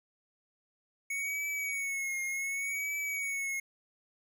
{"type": "tone with vibrato", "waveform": "square", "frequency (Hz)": 2217, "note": "C#7", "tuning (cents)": 0, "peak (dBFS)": -33, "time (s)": [1.1, 3.6], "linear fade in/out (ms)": 5, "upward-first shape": "triangle", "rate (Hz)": 0.67, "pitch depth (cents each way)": 68, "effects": ["12-bit"]}